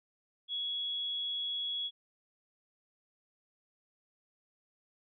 sine tone, 3352 Hz, G#7, 15 cents sharp, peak -33 dBFS, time 0.48-1.91 s, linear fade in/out 50 ms, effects none

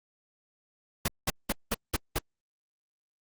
pink noise bursts, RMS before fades -27 dBFS, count 6, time 1.05-2.186 s, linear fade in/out 5 ms, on 31 ms, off 190 ms, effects Opus 48 kbps

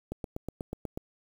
click train, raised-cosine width 2 ms, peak -21 dBFS, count 8, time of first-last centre 0.12-0.975 s, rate 8.19 Hz, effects 8-bit

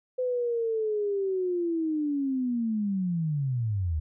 sine linear sweep, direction down, 510 to 73.42 Hz, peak -25 dBFS, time 0.18-4 s, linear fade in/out 10 ms, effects none

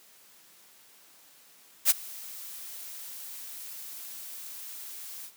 blue noise with ADSR envelope, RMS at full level -18 dBFS, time 1.85-5.32 s, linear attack 51 ms, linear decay 24 ms, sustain -24 dB, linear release 73 ms, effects white hiss -57 dBFS RMS until 5.36 s + high-pass 150 Hz 12 dB/octave

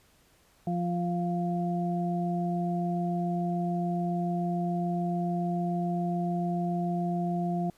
harmonic tone, 174.61 Hz, F3, in tune, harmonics 1 / 2 / 4, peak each -28 / -36 / -33 dBFS, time 0.67-7.7 s, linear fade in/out 2 ms, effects pink hiss -63 dBFS RMS until 7.77 s + resampled to 32000 Hz

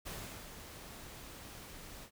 pink noise with ADSR envelope, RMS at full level -43 dBFS, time 0.05-2.11 s, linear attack 20 ms, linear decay 370 ms, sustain -7 dB, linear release 83 ms, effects none

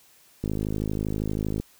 click train, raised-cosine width 3 ms, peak -15 dBFS, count 62, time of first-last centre 0.44-1.6 s, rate 52.6 Hz, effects white hiss -57 dBFS RMS until 1.79 s

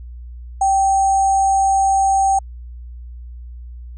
sine tone with sample-and-hold, 778 Hz, G5, 13 cents flat, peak -12 dBFS, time 0.61-2.39 s, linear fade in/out 5 ms, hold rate 7350 Hz, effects added 60 Hz sine -31 dBFS peak until 3.97 s + resampled to 22050 Hz

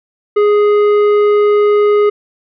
triangle tone with tanh clipping, 415.3 Hz, G#4, in tune, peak -9 dBFS, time 0.36-2.1 s, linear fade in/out 10 ms, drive 14 dB, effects none

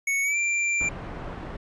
square tone with pitch glide, 2217 to 2362 Hz, C#7 to D7, 0 to +9 cents, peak -23 dBFS, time 0.07-0.89 s, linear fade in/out 5 ms, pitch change +109 cents, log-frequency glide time 0.23-0.37 s
pink low-pass noise, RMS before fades -36 dBFS, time 0.8-1.57 s, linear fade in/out 10 ms, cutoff 1500 Hz, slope 12 dB/octave
effects resampled to 24000 Hz

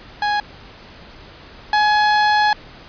30% pulse tone pair in turn, 830.6 / 842.2 Hz, G#5 / G#5, 0 / +24 cents, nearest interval unison, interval 24 cents, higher second, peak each -14 / -10 dBFS, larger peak second, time 0.22-0.4 / 1.73-2.53 s, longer second, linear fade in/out 2 ms, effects pink hiss -41 dBFS RMS until 2.88 s + resampled to 11025 Hz

